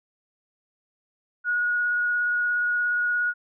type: tone with vibrato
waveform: sine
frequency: 1451 Hz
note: F#6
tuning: 34 cents flat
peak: -21 dBFS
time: 1.44-3.34 s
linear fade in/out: 50 ms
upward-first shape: triangle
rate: 17 Hz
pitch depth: 10 cents each way
effects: none